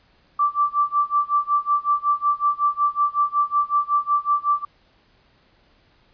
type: tone with tremolo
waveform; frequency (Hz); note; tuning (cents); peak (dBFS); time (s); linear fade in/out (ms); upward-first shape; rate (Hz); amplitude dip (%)
sine; 1168; D6; -10; -14; 0.39-4.65; 5; sine; 5.4; 95
effects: pink hiss -59 dBFS RMS until 6.13 s + resampled to 11025 Hz